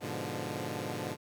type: chord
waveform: 10% pulse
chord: G# diminished seventh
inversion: none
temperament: equal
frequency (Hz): 103.83 / 123.47 / 146.83 / 174.61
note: G#2 / B2 / D3 / F3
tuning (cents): 0 / 0 / 0 / 0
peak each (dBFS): -32 / -32 / -32 / -34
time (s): 0-1.17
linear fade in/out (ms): 50
effects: none